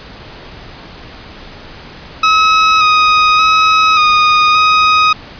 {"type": "tone with pitch steps", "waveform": "sawtooth", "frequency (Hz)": [1283, 1251, 1276, 1235, 1254], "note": ["E6", "D#6", "D#6", "D#6", "D#6"], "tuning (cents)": [-47, 9, 43, -13, 13], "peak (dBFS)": -3, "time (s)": [2.23, 5.13], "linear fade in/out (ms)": 5, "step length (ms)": 580, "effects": ["pink hiss -33 dBFS RMS until 5.39 s", "resampled to 11025 Hz"]}